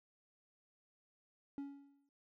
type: tone with exponential decay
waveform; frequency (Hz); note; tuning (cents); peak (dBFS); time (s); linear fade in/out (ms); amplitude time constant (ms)
triangle; 280.2; C#4; +19; -37; 1.58-2.09; 1; 110
effects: none